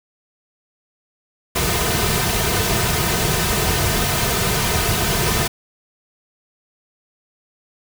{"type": "noise with comb filter", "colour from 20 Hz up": "pink", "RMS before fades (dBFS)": -19, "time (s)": [1.55, 5.48], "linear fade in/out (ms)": 10, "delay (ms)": 3.6, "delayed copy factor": -0.65, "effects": []}